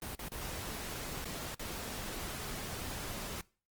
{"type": "noise with dropouts", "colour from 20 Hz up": "pink", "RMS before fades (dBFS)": -41, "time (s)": [0.02, 3.41], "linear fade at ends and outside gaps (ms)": 1, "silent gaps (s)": [[0.151, 0.192], [0.285, 0.318], [1.244, 1.255], [1.546, 1.595]], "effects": ["noise-tail reverb RT60 0.4 s tail -23 dB re dry", "Opus 24 kbps"]}